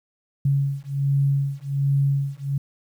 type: beating tone pair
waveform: sine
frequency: 138.59 / 139.89 Hz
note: C#3 / C#3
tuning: 0 / +16 cents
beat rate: 1.3 Hz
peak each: -22 dBFS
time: 0.45-2.58 s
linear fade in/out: 5 ms
effects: 9-bit